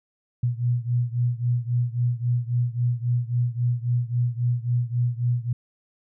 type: beating tone pair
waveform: sine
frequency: 120 / 123.7 Hz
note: B2 / B2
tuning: -49 / +3 cents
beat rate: 3.7 Hz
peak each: -23 / -25 dBFS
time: 0.43-5.53 s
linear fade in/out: 5 ms
effects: none